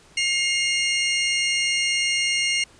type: tone pair together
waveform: sawtooth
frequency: 2142 / 2817 Hz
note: C7 / F7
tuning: +40 / +14 cents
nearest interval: perfect fourth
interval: 474 cents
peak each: -19 / -20 dBFS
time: 0.17-2.64 s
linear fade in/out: 5 ms
effects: pink hiss -52 dBFS RMS until 2.79 s + resampled to 22050 Hz